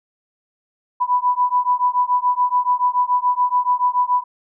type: beating tone pair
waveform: sine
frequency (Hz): 987 / 994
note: B5 / B5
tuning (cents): -1 / +11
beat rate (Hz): 7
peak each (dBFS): -18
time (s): 1-4.24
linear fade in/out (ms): 20
effects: none